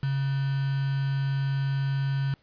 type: tone with quantisation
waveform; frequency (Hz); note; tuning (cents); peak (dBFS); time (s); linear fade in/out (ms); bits
sine; 136.8; C#3; -23; -24; 0.03-2.34; 2; 6
effects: pink hiss -64 dBFS RMS until 2.42 s + resampled to 11025 Hz